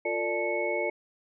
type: tone cluster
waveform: sine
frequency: 352.2 / 453.1 / 591 / 872 / 2203 Hz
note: F4 / A#4 / D5 / A5 / C#7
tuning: +15 / -49 / +11 / -16 / -11 cents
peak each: -33 / -33 / -31 / -37 / -32 dBFS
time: 0.05-0.9 s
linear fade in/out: 5 ms
effects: none